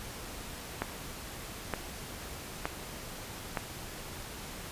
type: click train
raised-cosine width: 0.5 ms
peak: -15 dBFS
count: 4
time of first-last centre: 0.82-3.572 s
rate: 1.09 Hz
effects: pink hiss -43 dBFS RMS until 4.71 s + resampled to 32000 Hz